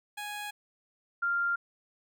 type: tone pair in turn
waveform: 15% pulse / sine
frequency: 830.6 / 1393.7 Hz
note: G#5 / F6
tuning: 0 / -4 cents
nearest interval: major sixth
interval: 896 cents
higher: second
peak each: -30 / -26 dBFS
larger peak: second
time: 0.17-0.51 / 1.22-1.56 s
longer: neither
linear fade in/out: 10 ms
effects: none